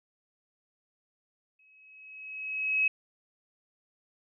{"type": "tone with exponential growth", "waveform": "sine", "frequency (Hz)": 2560, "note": "D#7", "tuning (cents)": 49, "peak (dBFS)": -21, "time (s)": [1.59, 2.88], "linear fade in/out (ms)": 5, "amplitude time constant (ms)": 280, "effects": []}